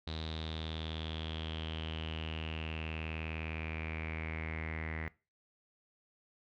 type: tone with low-pass filter sweep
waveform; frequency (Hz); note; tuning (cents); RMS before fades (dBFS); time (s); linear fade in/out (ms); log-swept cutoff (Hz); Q
sawtooth; 79.6; D#2; +40; -40; 0.07-5.08; 0; 3900 to 2000; 9.1
effects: noise-tail reverb RT60 0.3 s tail -21 dB re dry